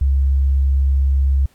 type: tone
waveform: sine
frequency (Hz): 68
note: C#2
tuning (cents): -33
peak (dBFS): -12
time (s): 0.01-1.46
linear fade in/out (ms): 5
effects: pink hiss -57 dBFS RMS until 1.54 s + AAC 64 kbps